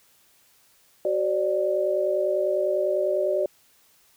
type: tone cluster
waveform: sine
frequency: 375.8 / 544 / 594 Hz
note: F#4 / C#5 / D5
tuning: +27 / -33 / +20 cents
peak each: -26 / -29 / -23 dBFS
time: 1.05-3.46 s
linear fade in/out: 2 ms
effects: white hiss -60 dBFS RMS until 4.16 s